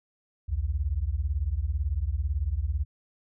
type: beating tone pair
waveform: sine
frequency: 62.5 / 80.5 Hz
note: B1 / E2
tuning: +21 / -41 cents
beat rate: 18 Hz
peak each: -28 dBFS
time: 0.48-2.85 s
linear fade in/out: 20 ms
effects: none